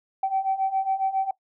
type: beating tone pair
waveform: sine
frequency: 766 / 773.3 Hz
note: G5 / G5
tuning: -40 / -24 cents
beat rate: 7.3 Hz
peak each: -26 / -23 dBFS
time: 0.23-1.31 s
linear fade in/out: 5 ms
effects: noise-tail reverb RT60 0.1 s tail -20 dB re dry + tanh soft clip ceiling -15 dBFS